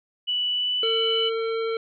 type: tone with pitch glide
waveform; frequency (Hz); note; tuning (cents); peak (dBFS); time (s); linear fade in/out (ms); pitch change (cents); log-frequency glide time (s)
sine; 2960 to 2986; F#7 to F#7; 0 to +15; -22; 0.27-1.3; 20; +15; 0.49-0.82
type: harmonic tone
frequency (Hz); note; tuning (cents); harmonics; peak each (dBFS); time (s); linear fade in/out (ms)
451.7; A4; +45; 1 / 3 / 5 / 7 / 9; -24 / -34 / -38 / -41 / -43; 0.83-1.77; 2
effects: none